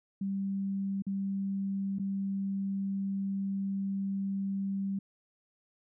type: tone with dropouts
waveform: sine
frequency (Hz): 195.8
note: G3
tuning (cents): -2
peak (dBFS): -30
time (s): 0.21-4.99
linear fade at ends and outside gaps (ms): 5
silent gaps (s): 1.022-1.066 / 1.986-1.995
effects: none